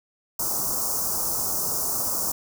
white band-stop noise, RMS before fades -26 dBFS, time 0.39-2.32 s, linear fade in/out 5 ms, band 1300 to 5200 Hz, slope 48 dB/octave, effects none

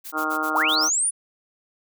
blue noise bursts, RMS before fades -36 dBFS, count 7, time 0.04-0.889 s, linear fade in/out 20 ms, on 81 ms, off 47 ms
harmonic tone, 155.56 Hz, D#3, in tune, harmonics 2 / 3 / 4 / 5 / 6 / 7 / 8 / 9, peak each -30 / -36 / -35 / -32 / -35 / -31 / -29 / -26 dBFS, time 0.12-0.9 s, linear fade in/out 50 ms
sine linear sweep, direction up, 482.8 to 9956 Hz, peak -19 dBFS, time 0.54-1.11 s, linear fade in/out 20 ms
effects none

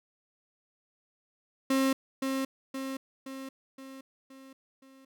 35% pulse tone with echo, 267.3 Hz, C4, 37 cents sharp, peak -22 dBFS, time 1.7-1.93 s, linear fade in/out 5 ms, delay 520 ms, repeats 6, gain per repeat -5 dB, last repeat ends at 5.05 s, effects none

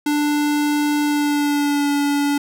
square tone with pitch glide, 294.8 to 286.6 Hz, D4 to D4, +7 to -42 cents, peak -17 dBFS, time 0.06-2.38 s, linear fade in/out 5 ms, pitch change -49 cents, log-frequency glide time 1.03-1.92 s, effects none

